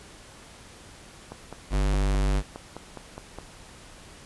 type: click train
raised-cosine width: 1 ms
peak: -23 dBFS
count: 11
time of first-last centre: 1.32-3.386 s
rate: 4.84 Hz
type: tone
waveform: square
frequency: 49 Hz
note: G1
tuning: in tune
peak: -22 dBFS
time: 1.7-2.43 s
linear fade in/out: 50 ms
effects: pink hiss -48 dBFS RMS until 4.25 s + resampled to 24000 Hz